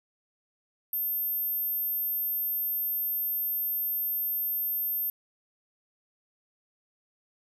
sine tone, 13290 Hz, G#9, in tune, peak -27 dBFS, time 0.93-5.1 s, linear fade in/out 2 ms, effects none

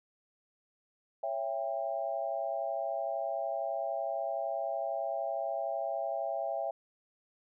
sine chord, C# diminished, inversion none, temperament just, 554.4 / 665.2 / 798.3 Hz, C#5 / E5 / G5, 0 / +16 / +31 cents, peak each -38 / -34 / -37 dBFS, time 1.23-6.71 s, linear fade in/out 5 ms, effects none

